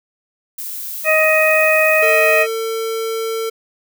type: noise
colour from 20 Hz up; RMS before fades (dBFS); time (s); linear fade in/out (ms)
violet; -27; 0.58-2.43; 5
type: harmonic tone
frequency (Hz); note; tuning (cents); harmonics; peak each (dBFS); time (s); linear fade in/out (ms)
627; D#5; +13; 1 / 2 / 3 / 4; -14 / -22 / -18 / -15; 1.04-2.47; 50
type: tone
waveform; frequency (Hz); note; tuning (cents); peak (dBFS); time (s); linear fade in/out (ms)
square; 450; A4; +39; -20; 2.02-3.5; 10
effects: none